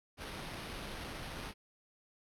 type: noise with sample-and-hold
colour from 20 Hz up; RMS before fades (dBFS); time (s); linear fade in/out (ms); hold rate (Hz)
pink; -44; 0.17-1.54; 50; 7350
effects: low-pass 12000 Hz 12 dB/octave